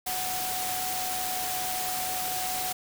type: tone in noise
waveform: sine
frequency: 740 Hz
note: F#5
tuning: in tune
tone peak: -33 dBFS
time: 0.06-2.73 s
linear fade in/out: 10 ms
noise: white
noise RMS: -32 dBFS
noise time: 0.06-2.73 s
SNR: -4 dB
effects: none